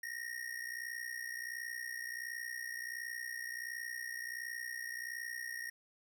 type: ring-modulated tone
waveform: square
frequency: 1864.7 Hz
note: A#6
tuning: in tune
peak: -38 dBFS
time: 0.03-5.7 s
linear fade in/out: 2 ms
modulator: 30.7 Hz
effects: 12-bit